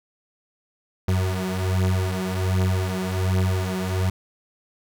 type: beating tone pair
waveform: 35% pulse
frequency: 92.5 / 93.8 Hz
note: F#2 / F#2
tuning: 0 / +24 cents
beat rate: 1.3 Hz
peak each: -22 dBFS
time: 1.08-4.1 s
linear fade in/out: 5 ms
effects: none